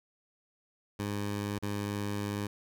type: tone with dropouts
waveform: 15% pulse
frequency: 102.3 Hz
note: G#2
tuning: 26 cents flat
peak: -26 dBFS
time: 0.99-2.47 s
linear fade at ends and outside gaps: 5 ms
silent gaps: 1.587-1.625 s
effects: none